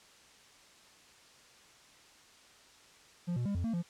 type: tone with pitch steps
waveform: triangle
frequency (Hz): 174.6 / 121.3 / 201.2 / 87 / 227.7 / 172.3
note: F3 / B2 / G3 / F2 / A#3 / F3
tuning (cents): 0 / -31 / +45 / -6 / -40 / -23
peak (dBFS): -29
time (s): 3.27-3.828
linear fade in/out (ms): 20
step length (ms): 93
effects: white hiss -59 dBFS RMS until 3.89 s + low-pass 7000 Hz 12 dB/octave